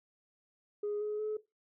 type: tone with pitch steps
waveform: sine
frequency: 415.1 / 421.6 / 428.3 Hz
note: G#4 / G#4 / A4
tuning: -1 / +26 / -47 cents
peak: -31 dBFS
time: 0.83-1.37 s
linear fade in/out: 5 ms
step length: 180 ms
effects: noise-tail reverb RT60 0.2 s tail -17 dB re dry + tanh soft clip ceiling -29 dBFS